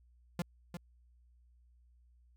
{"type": "tone with echo", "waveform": "45% pulse", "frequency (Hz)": 173.5, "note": "F3", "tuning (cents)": -11, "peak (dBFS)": -32, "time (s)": [0.39, 0.42], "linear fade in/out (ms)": 2, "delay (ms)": 350, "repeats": 1, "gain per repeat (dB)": -8, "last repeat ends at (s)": 0.77, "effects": ["added 60 Hz sine -62 dBFS peak until 2.36 s"]}